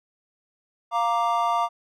triangle chord, Bb major, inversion second, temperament equal, 698.5 / 932.3 / 1174.7 Hz, F5 / Bb5 / D6, 0 / 0 / 0 cents, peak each -23 dBFS, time 0.91-1.69 s, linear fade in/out 50 ms, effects none

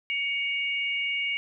sine tone pair together, 2239 / 2836 Hz, C#7 / F7, +17 / +26 cents, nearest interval major third, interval 409 cents, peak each -27 / -31 dBFS, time 0.1-1.37 s, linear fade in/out 0 ms, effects none

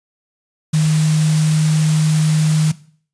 sine tone in noise, 155.56 Hz, D#3, in tune, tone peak -11 dBFS, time 0.73-2.72 s, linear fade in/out 10 ms, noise white, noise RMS -26 dBFS, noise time 0.73-2.72 s, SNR +12 dB, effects noise-tail reverb RT60 0.5 s tail -18 dB re dry + resampled to 22050 Hz

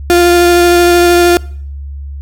35% pulse tone with vibrato, 349.2 Hz, F4, in tune, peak -3 dBFS, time 0.1-1.37 s, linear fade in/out 0 ms, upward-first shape triangle, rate 13 Hz, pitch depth 11 cents each way, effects noise-tail reverb RT60 0.6 s tail -23 dB re dry + added 70 Hz sine -21 dBFS peak until 2.21 s

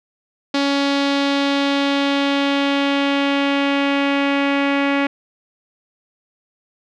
sawtooth tone with low-pass filter sweep, 280 Hz, C#4, 18 cents sharp, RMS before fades -18 dBFS, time 0.54-5.07 s, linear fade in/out 5 ms, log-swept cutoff 4300 to 2400 Hz, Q 2.3, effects none

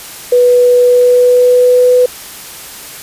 sine tone with pitch glide, 491.6 to 497.6 Hz, B4 to B4, -8 to +13 cents, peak -4 dBFS, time 0.32-2.06 s, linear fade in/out 5 ms, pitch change +21 cents, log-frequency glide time 0.81-1.94 s, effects white hiss -29 dBFS RMS until 3.02 s + resampled to 32000 Hz

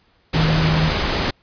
sine tone in noise, 158.4 Hz, D#3, 31 cents sharp, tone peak -16 dBFS, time 0.35-0.89 s, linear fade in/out 10 ms, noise pink, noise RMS -20 dBFS, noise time 0.33-1.31 s, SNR +1 dB, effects pink hiss -59 dBFS RMS until 1.42 s + resampled to 11025 Hz

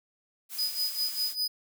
blue noise, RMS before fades -38 dBFS, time 0.49-1.36 s, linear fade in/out 50 ms
45% pulse tone with tremolo, 4978 Hz, D#8, in tune, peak -25 dBFS, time 0.58-1.48 s, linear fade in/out 10 ms, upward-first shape sine, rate 5 Hz, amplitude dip 85%
effects none

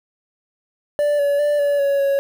triangle tone with pitch steps, 586 / 570 / 587 / 573 / 560 / 555 Hz, D5 / C#5 / D5 / D5 / C#5 / C#5, -4 / +48 / -1 / -43 / +18 / +2 cents, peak -13 dBFS, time 0.99-2.19 s, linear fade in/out 0 ms, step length 200 ms, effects 7-bit

